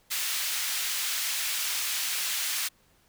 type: high-pass noise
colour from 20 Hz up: pink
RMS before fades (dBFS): -30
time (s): 0.1-2.69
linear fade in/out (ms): 20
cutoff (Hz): 2300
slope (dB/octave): 12
effects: pink hiss -64 dBFS RMS until 3.08 s